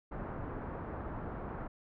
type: low-pass noise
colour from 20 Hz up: pink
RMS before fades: -41 dBFS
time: 0.11-1.68 s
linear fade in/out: 10 ms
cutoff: 1400 Hz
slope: 24 dB/octave
effects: none